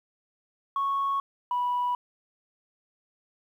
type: tone pair in turn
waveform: sine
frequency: 1105 / 980.8 Hz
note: C#6 / B5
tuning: -6 / -12 cents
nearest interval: major second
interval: 206 cents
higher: first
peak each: -23 dBFS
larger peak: neither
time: 0.76-1.2 / 1.51-1.95 s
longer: neither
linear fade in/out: 2 ms
effects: tanh soft clip ceiling -21 dBFS + 10-bit